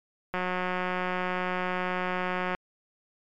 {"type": "click train", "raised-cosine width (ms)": 0.5, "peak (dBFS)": -15, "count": 403, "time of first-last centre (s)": [0.34, 2.549], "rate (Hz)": 182, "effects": ["MP3 96 kbps"]}